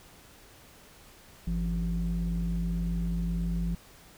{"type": "tone pair together", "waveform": "sine", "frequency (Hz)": [50.93, 171.3], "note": ["G#1", "F3"], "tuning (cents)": [-33, -33], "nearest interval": "octave + major sixth", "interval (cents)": 2100, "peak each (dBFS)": [-28, -28], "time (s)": [1.47, 3.75], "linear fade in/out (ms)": 5, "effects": ["tanh soft clip ceiling -23 dBFS", "pink hiss -54 dBFS RMS until 4.17 s"]}